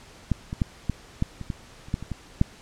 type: clicks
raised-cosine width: 5 ms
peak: -9 / -18 / -9 / -11 / -10 / -22 / -16 / -30 / -12 / -23 / -17 / -6 dBFS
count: 12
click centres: 0.317 / 0.529 / 0.618 / 0.897 / 1.224 / 1.413 / 1.502 / 1.885 / 1.941 / 2.026 / 2.117 / 2.414 s
effects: pink hiss -49 dBFS RMS until 2.61 s + low-pass 8000 Hz 12 dB/octave